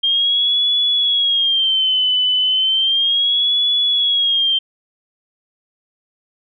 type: tone with vibrato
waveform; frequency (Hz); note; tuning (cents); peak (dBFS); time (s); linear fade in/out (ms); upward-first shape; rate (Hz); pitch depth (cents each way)
sine; 3200; G7; +35; -13; 0.03-4.59; 10; sine; 0.34; 110
effects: none